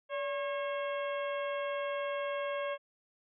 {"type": "harmonic tone with a mistuned harmonic", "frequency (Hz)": 543, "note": "C#5", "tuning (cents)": -36, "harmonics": [1, 2, 3, 4, 5, 6], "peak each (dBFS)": [-34, -40, -44, -46, -48, -50], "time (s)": [0.09, 2.78], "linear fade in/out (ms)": 50, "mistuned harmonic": 1, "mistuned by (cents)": 90, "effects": []}